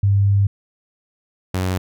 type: tone pair in turn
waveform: sine / sawtooth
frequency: 99.8 / 92.59 Hz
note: G2 / F#2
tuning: +32 / +2 cents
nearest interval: minor second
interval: 130 cents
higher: first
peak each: -12 / -15 dBFS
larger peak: first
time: 0.03-0.47 / 1.54-1.78 s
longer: first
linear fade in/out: 5 ms
effects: none